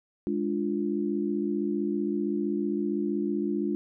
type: chord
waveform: sine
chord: D diminished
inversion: second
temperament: equal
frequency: 207.7 / 293.7 / 349.2 Hz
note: Ab3 / D4 / F4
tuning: 0 / 0 / 0 cents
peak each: -30 dBFS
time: 0.27-3.75 s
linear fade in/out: 0 ms
effects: none